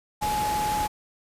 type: tone in noise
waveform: sine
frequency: 844 Hz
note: G#5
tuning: 28 cents sharp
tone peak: -24 dBFS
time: 0.21-0.88 s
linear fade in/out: 20 ms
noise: pink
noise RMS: -32 dBFS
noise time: 0.21-0.88 s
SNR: +5 dB
effects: resampled to 32000 Hz